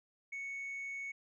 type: tone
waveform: sine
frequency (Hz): 2217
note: C#7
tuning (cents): 0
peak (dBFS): -37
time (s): 0.32-1.12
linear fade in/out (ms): 10
effects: tanh soft clip ceiling -38 dBFS